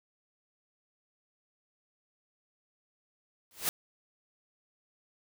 white noise with exponential growth, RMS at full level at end -26 dBFS, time 3.51-3.69 s, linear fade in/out 0 ms, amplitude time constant 38 ms, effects none

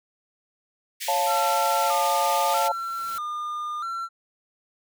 pink high-pass noise, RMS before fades -32 dBFS, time 1-2.69 s, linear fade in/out 20 ms, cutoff 1900 Hz, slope 48 dB/octave
sine chord, Db augmented, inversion none, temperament equal, 554.4 / 698.5 / 880 Hz, Db5 / F5 / A5, 0 / 0 / 0 cents, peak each -28 / -26 / -23 dBFS, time 1.08-2.72 s, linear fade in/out 5 ms
triangle tone with vibrato, 1280 Hz, D#6, 49 cents sharp, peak -26 dBFS, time 1.26-4.09 s, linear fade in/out 50 ms, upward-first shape square, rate 0.78 Hz, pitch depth 98 cents each way
white noise with exponential growth, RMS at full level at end -39 dBFS, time 2.07-3.18 s, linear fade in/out 1 ms, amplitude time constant 240 ms
effects none

